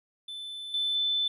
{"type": "tone with level steps", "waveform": "triangle", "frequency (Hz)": 3520, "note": "A7", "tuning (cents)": 0, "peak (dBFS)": [-35, -23, -21], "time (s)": [0.28, 1.28], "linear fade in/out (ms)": 5, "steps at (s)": [0.74, 0.95], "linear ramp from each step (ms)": 2, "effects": ["tanh soft clip ceiling -23 dBFS", "resampled to 32000 Hz"]}